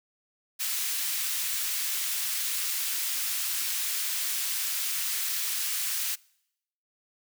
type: high-pass noise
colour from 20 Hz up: white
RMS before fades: -30 dBFS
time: 0.59-6.16 s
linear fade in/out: 20 ms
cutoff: 1800 Hz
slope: 12 dB/octave
effects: noise-tail reverb RT60 0.8 s tail -25 dB re dry